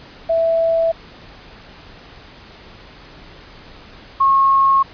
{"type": "tone pair in turn", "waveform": "sine", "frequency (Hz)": [659.3, 1087], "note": ["E5", "C#6"], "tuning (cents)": [0, -34], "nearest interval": "major sixth", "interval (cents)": 866, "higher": "second", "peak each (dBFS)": [-13, -10], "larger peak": "second", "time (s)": [[0.29, 0.92], [4.2, 4.83]], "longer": "neither", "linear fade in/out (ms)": 10, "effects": ["pink hiss -41 dBFS RMS until 4.93 s", "resampled to 11025 Hz"]}